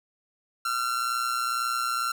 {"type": "tone with amplitude modulation", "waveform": "45% pulse", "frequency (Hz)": 1364, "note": "F6", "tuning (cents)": -41, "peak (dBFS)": -23, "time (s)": [0.65, 2.12], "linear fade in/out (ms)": 5, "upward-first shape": "sine", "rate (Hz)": 122, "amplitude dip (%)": 60, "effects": []}